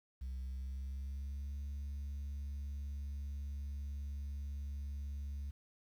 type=tone with pitch glide; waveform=sine; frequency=64.6 to 70.45 Hz; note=C2 to C#2; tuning=-21 to +29 cents; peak=-37 dBFS; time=0.21-5.51 s; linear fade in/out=10 ms; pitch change=+150 cents; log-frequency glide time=0.38-1.56 s; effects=tanh soft clip ceiling -38 dBFS + 11-bit